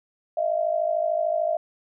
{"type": "tone pair together", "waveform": "sine", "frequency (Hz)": [626, 679.4], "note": ["D#5", "F5"], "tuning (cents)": [10, -48], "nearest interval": "minor second", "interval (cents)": 142, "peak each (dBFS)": -24, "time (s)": [0.37, 1.57], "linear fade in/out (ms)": 5, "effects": []}